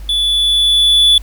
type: tone with level ramp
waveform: triangle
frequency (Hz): 3450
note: A7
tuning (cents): -35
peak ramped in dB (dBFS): -11 to -4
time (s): 0.09-1.18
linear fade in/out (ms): 2
effects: added 50 Hz sine -26 dBFS peak until 1.22 s + pink hiss -44 dBFS RMS until 1.22 s